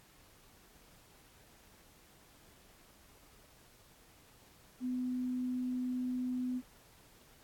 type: tone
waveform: sine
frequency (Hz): 251.5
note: B3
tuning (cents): +32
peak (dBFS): -33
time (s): 4.8-6.62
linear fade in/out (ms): 50
effects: pink hiss -62 dBFS RMS until 7.43 s + AAC 64 kbps